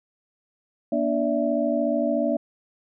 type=tone cluster; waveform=sine; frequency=239.4 / 293 / 580 / 657 Hz; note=A#3 / D4 / D5 / E5; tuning=+46 / -4 / -22 / -6 cents; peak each=-26 dBFS; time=0.92-2.37 s; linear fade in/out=5 ms; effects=none